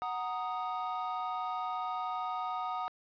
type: chord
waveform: triangle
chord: D# minor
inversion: first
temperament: equal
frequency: 740 / 932.3 / 1244.5 Hz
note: F#5 / A#5 / D#6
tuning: 0 / 0 / 0 cents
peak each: -35 / -38 / -35 dBFS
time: 0.02-2.88 s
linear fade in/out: 0 ms
effects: resampled to 11025 Hz + 10-bit